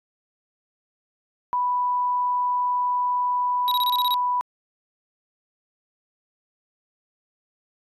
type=tone; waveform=sine; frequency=987.8 Hz; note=B5; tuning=in tune; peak=-20 dBFS; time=1.53-4.41 s; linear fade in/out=0 ms
type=tone bursts; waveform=square; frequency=3828 Hz; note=A#7; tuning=45 cents sharp; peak=-23 dBFS; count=8; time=3.68-4.141 s; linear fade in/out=0 ms; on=34 ms; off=27 ms
effects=resampled to 32000 Hz